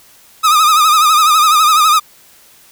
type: tone with vibrato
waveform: 45% pulse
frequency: 1244.5 Hz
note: D#6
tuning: in tune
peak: -7 dBFS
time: 0.43-2 s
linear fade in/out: 20 ms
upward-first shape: sine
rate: 12 Hz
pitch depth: 74 cents each way
effects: white hiss -45 dBFS RMS until 2.71 s